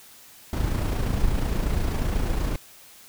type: noise with amplitude modulation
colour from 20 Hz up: brown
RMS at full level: -22 dBFS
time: 0.53-2.56 s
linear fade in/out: 2 ms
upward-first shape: sine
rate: 28.3 Hz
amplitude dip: 45%
effects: white hiss -49 dBFS RMS until 3.08 s